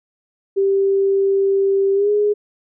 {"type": "tone with pitch glide", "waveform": "sine", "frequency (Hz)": [392, 415.3], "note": ["G4", "G#4"], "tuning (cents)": [0, 0], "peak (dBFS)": -13, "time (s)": [0.56, 2.34], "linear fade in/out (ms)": 20, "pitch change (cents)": 100, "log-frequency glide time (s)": [1.94, 2.1], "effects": []}